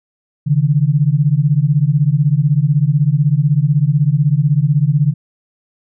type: beating tone pair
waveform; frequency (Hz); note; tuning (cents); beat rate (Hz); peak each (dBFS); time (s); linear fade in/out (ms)
sine; 138.59 / 154.59; C#3 / D#3; 0 / -11; 16; -13; 0.46-5.14; 20
effects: none